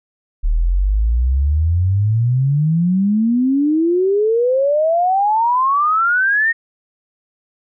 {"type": "exponential sweep", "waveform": "sine", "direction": "up", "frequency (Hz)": [36.91, 1869], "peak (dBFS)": -12, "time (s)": [0.43, 6.53], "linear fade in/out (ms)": 20, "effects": []}